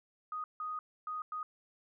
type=tone bursts at uneven times; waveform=sine; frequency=1244.5 Hz; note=D#6; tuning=in tune; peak=-36 dBFS; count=4; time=0.32-0.44 / 0.6-0.79 / 1.07-1.22 / 1.32-1.43 s; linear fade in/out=2 ms; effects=none